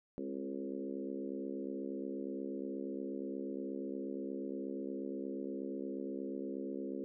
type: harmonic tone with a mistuned harmonic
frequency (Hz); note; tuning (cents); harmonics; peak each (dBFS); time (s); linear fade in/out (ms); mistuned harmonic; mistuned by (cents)
68.4; C#2; -23; 3 / 4 / 5 / 6 / 7 / 8; -46 / -42 / -44 / -46 / -48 / -51; 0.18-7.04; 0; 4; -34
effects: none